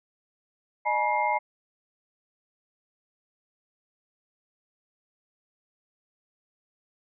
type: tone cluster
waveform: sine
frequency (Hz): 609 / 844 / 961 / 2112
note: D#5 / G#5 / B5 / C7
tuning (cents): -37 / +28 / -48 / +16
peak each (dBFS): -32 / -26 / -27 / -30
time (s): 0.85-1.39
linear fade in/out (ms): 20
effects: none